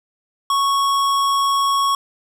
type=tone with hard clipping; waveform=sine; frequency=1107 Hz; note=C#6; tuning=3 cents flat; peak=-17 dBFS; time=0.5-1.95 s; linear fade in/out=2 ms; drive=16 dB; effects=none